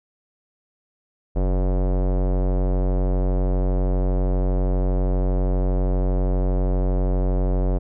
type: tone with low-pass filter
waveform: square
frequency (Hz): 46.25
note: F#1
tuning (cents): 0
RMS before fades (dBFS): -20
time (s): 1.35-7.79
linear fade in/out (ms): 20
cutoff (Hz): 590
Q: 1.8
effects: none